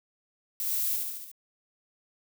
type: noise with echo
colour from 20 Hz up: violet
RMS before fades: -31 dBFS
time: 0.6-0.96 s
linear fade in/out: 0 ms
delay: 71 ms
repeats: 5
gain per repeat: -3 dB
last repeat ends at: 1.315 s
effects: none